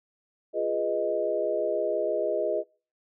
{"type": "chord", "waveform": "sine", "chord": "F half-diminished seventh", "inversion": "none", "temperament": "equal", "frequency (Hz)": [349.2, 415.3, 493.9, 622.3], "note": ["F4", "Ab4", "Cb5", "Eb5"], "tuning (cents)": [0, 0, 0, 0], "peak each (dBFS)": [-33, -30, -32, -27], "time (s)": [0.53, 2.64], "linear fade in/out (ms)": 50, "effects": ["noise-tail reverb RT60 0.4 s tail -26 dB re dry"]}